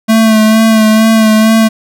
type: tone with vibrato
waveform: square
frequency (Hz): 220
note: A3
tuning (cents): 0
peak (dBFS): -5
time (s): 0.08-1.69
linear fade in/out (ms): 20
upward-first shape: sine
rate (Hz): 2.2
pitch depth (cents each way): 28
effects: none